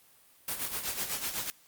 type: noise with tremolo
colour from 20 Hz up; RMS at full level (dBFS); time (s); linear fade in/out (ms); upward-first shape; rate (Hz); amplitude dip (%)
white; -32; 0.48-1.5; 0; sine; 8; 65
effects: white hiss -61 dBFS RMS until 1.67 s + Opus 32 kbps